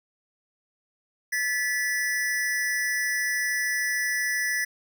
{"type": "tone pair together", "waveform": "square", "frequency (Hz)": [1728, 1961.2], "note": ["A6", "B6"], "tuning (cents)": [-32, -13], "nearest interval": "major second", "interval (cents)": 219, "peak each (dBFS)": [-29, -27], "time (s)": [1.32, 4.65], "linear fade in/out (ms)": 10, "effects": []}